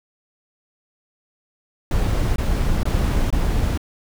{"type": "noise bursts", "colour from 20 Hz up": "brown", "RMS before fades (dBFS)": -19, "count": 4, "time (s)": [1.91, 3.776], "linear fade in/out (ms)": 2, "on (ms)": 450, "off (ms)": 22, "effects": []}